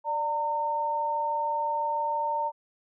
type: tone pair together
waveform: sine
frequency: 587.3 / 913.1 Hz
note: D5 / A#5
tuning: 0 / -36 cents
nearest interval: minor sixth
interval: 764 cents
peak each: -33 / -26 dBFS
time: 0.04-2.52 s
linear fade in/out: 50 ms
effects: none